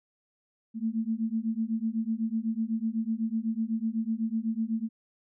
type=beating tone pair; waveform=sine; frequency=220 / 228 Hz; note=A3 / A#3; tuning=0 / -38 cents; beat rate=8 Hz; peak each=-30 dBFS; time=0.74-4.89 s; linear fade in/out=50 ms; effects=none